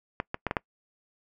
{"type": "clicks", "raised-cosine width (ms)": 0.5, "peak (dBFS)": [-13, -15, -12, -13, -10], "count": 5, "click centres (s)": [0.201, 0.344, 0.467, 0.511, 0.568], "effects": ["noise-tail reverb RT60 0.1 s tail -25 dB re dry"]}